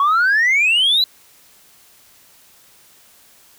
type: exponential sweep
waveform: sine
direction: up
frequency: 1096 to 4059 Hz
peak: -10 dBFS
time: 0-1.04 s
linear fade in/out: 2 ms
effects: tanh soft clip ceiling -10 dBFS + white hiss -50 dBFS RMS until 3.58 s